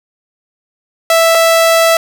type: tone pair in turn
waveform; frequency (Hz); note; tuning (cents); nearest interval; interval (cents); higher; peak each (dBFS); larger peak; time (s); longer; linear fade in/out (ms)
sawtooth; 659.3 / 659.3; E5 / E5; 0 / 0; unison; 0; neither; -3; neither; 1.1-1.35 / 1.35-1.97; second; 2
effects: none